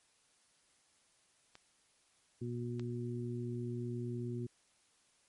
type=clicks; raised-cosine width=0.2 ms; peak=-35 / -31 dBFS; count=2; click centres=1.554 / 2.796 s
type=harmonic tone; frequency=120.3 Hz; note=B2; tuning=45 cents flat; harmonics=1 / 2 / 3; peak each=-39 / -42 / -43 dBFS; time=2.41-4.47 s; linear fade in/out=10 ms
effects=white hiss -71 dBFS RMS until 5.28 s + MP3 48 kbps